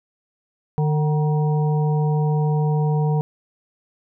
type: harmonic tone with a mistuned harmonic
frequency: 151.1 Hz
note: D3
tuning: 50 cents sharp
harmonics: 1 / 3 / 5 / 6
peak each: -17 / -27 / -31 / -33 dBFS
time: 0.78-3.21 s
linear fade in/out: 0 ms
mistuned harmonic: 6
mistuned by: +73 cents
effects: none